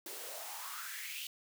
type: noise with high-pass filter sweep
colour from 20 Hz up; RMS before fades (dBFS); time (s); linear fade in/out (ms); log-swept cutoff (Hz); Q
white; -44; 0.06-1.27; 2; 350 to 3100; 4.9
effects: none